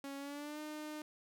sawtooth tone with pitch glide, 277.2 to 304 Hz, C#4 to D#4, 0 to -40 cents, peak -39 dBFS, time 0.04-1.02 s, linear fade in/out 2 ms, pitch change +160 cents, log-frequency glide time 0.17-0.6 s, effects none

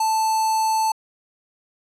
square tone with notch filter, 880 Hz, A5, in tune, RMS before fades -20 dBFS, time 0-0.92 s, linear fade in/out 5 ms, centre 2200 Hz, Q 0.53, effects low-pass 10000 Hz 12 dB/octave

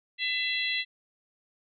harmonic tone, 671 Hz, E5, 31 cents sharp, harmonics 3 / 4 / 5 / 6, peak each -31 / -32 / -33 / -34 dBFS, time 0.18-0.85 s, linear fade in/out 50 ms, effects none

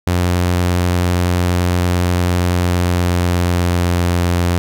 sawtooth tone with pitch glide, 88.8 to 87.48 Hz, F2 to F2, +29 to +3 cents, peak -9 dBFS, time 0.07-4.58 s, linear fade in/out 0 ms, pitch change -26 cents, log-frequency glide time 2.5-4.14 s, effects none

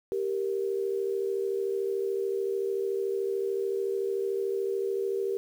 sine tone pair together, 392.6 / 466.2 Hz, G4 / A#4, +3 / 0 cents, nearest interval minor third, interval 297 cents, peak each -28 / -32 dBFS, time 0.12-5.37 s, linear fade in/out 0 ms, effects 9-bit

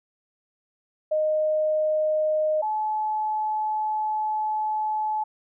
sine tone pair in turn, 618 / 859.5 Hz, D#5 / A5, -12 / -41 cents, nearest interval tritone, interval 571 cents, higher second, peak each -20 / -23 dBFS, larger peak first, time 1.11-2.62 / 2.62-5.24 s, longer second, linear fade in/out 10 ms, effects none

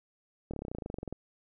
slowing click train, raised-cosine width 2 ms, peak -24 dBFS, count 18, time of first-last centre 0.51-1.126 s, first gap 26 ms, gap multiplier 1.04, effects none

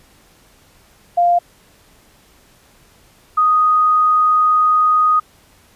sine tone pair in turn, 698.5 / 1244.6 Hz, F5 / D#6, 0 / 0 cents, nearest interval minor seventh, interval 1000 cents, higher second, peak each -10 dBFS, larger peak neither, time 1.17-1.39 / 3.37-5.2 s, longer second, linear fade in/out 10 ms, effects pink hiss -51 dBFS RMS until 5.75 s + resampled to 32000 Hz

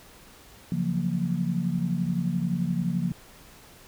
sine chord, Gb major seventh, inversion second, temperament just, 138.75 / 173.43 / 185 / 231.2 Hz, Db3 / F3 / Gb3 / Bb3, +2 / -12 / 0 / -14 cents, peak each -32 / -26 / -32 / -32 dBFS, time 0.72-3.12 s, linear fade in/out 2 ms, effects pink hiss -51 dBFS RMS until 3.87 s

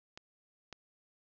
clicks, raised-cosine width 0.2 ms, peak -29 / -27 dBFS, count 2, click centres 0.175 / 0.727 s, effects resampled to 16000 Hz + 10-bit

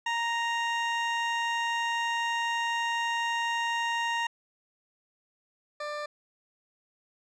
20% pulse tone pair in turn, 932 / 593.8 Hz, A#5 / D5, -1 / +19 cents, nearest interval minor sixth, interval 780 cents, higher first, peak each -22 / -28 dBFS, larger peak first, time 0.06-4.27 / 5.8-6.06 s, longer first, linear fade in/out 5 ms, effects low-pass 5000 Hz 12 dB/octave

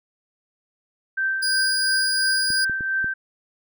sine tone with tremolo, 1559 Hz, G6, 10 cents flat, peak -19 dBFS, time 1.17-3.14 s, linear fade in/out 10 ms, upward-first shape triangle, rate 2.9 Hz, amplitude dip 50%
35% pulse tone, 4900 Hz, D#8, 27 cents flat, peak -20 dBFS, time 1.42-2.65 s, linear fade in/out 10 ms
clicks, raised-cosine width 3 ms, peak -23 dBFS, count 4, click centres 2.504 / 2.697 / 2.808 / 3.044 s
effects none

